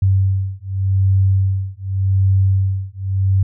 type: beating tone pair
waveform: sine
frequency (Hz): 95.8 / 96.66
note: G2 / G2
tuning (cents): -39 / -24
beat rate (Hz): 0.86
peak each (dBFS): -16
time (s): 0.02-3.43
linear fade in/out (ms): 5
effects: none